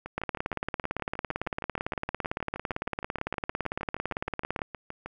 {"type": "two click trains", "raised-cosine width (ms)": 0.5, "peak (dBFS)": [-14, -22], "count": [80, 33], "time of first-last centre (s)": [[0.18, 4.618], [0.06, 5.06]], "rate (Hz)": [17.8, 6.4], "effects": []}